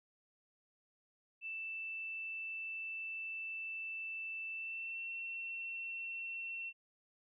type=tone with pitch glide; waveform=sine; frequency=2654 to 2707 Hz; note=E7 to E7; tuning=+11 to +45 cents; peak=-40 dBFS; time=1.41-6.73 s; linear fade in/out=50 ms; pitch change=+34 cents; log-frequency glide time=4.52-5.09 s; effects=none